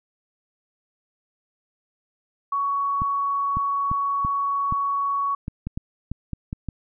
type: tone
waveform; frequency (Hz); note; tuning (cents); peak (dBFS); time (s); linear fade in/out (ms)
sine; 1119; C#6; +16; -21; 2.52-5.35; 5
type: clicks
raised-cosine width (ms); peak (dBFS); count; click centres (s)
5; -16; 12; 3.019 / 3.57 / 3.915 / 4.249 / 4.724 / 5.481 / 5.67 / 5.775 / 6.116 / 6.333 / 6.529 / 6.687
effects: none